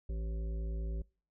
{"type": "harmonic tone", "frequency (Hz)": 55, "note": "A1", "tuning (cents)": 0, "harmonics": [1, 3, 5, 7, 9, 10], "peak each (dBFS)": [-34, -47, -56, -51, -61, -57], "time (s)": [0.09, 1.02], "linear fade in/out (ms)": 5, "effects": ["noise-tail reverb RT60 0.4 s tail -25 dB re dry"]}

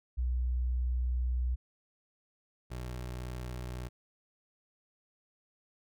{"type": "tone pair in turn", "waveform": ["sine", "25% pulse"], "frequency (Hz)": [61.74, 61.74], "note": ["B1", "B1"], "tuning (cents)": [0, 0], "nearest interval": "unison", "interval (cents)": 0, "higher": "neither", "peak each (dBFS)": [-28, -34], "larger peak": "first", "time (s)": [[0.17, 1.56], [2.7, 3.89]], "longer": "first", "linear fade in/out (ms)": 20, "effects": []}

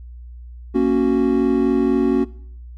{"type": "chord", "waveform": "triangle", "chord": "F# major", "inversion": "first", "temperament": "equal", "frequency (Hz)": [233.1, 277.2, 370], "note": ["A#3", "C#4", "F#4"], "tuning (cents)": [0, 0, 0], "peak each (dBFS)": [-18, -16, -16], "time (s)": [0.74, 2.25], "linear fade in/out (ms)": 20, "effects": ["noise-tail reverb RT60 0.6 s tail -20 dB re dry", "added 60 Hz sine -34 dBFS peak until 2.77 s"]}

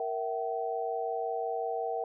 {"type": "chord", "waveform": "sine", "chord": "E diminished", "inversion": "second", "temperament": "equal with one note detuned", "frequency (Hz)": [466.2, 659.3, 764.8], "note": ["Bb4", "E5", "G5"], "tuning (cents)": [0, 0, -43], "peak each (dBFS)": [-34, -36, -34], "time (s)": [0, 2.04], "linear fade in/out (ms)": 2, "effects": []}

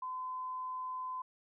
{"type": "tone", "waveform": "sine", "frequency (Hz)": 1021, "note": "C6", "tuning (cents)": -43, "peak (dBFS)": -37, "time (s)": [0.02, 1.22], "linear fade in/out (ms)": 5, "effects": []}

